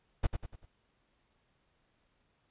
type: noise with echo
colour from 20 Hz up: brown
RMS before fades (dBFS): -27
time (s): 0.23-0.27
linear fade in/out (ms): 10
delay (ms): 97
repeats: 4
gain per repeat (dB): -7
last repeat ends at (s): 0.658
effects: pink hiss -74 dBFS RMS until 2.5 s + resampled to 8000 Hz